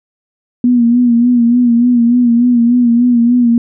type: tone with vibrato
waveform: sine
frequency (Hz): 240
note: B3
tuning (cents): -49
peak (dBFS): -6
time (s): 0.64-3.58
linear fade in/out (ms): 2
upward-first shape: sine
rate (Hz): 3.4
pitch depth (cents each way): 54
effects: none